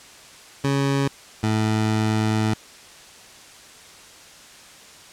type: tone pair in turn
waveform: 20% pulse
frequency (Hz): 138.59 / 108.94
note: C#3 / A2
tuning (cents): 0 / -17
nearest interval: major third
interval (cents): 417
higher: first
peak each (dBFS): -14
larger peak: neither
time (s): 0.64-1.08 / 1.43-2.54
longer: second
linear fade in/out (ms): 5
effects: white hiss -45 dBFS RMS until 5.12 s + low-pass 8000 Hz 12 dB/octave